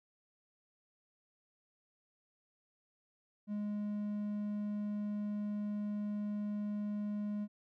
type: tone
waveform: triangle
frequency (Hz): 207.7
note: G#3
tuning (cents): 0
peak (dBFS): -33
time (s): 3.47-7.48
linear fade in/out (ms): 50
effects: none